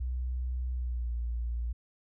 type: tone with pitch glide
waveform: sine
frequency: 62.5 to 58.65 Hz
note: B1 to A#1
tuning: +21 to +11 cents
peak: -30 dBFS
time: 0-1.73 s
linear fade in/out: 10 ms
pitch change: -110 cents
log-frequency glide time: 0.72-1.12 s
effects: none